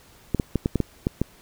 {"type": "clicks", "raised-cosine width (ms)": 3, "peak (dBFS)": -8, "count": 8, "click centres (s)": [0.347, 0.398, 0.557, 0.659, 0.757, 0.803, 1.069, 1.216], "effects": ["pink hiss -53 dBFS RMS until 1.41 s"]}